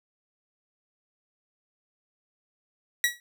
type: tone with exponential decay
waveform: sawtooth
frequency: 1925 Hz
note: B6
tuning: 45 cents flat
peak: -14 dBFS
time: 3.04-3.2 s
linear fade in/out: 1 ms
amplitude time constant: 33 ms
effects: none